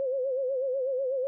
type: tone with vibrato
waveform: sine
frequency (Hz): 526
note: C5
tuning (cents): +9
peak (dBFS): -26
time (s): 0-1.27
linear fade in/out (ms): 0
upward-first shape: sine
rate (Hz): 8.1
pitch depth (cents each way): 91
effects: none